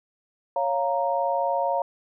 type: chord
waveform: sine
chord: Bb minor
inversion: first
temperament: equal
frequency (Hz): 554.4 / 698.5 / 932.3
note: Db5 / F5 / Bb5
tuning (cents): 0 / 0 / 0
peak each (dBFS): -26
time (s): 0.56-1.82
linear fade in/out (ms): 2
effects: none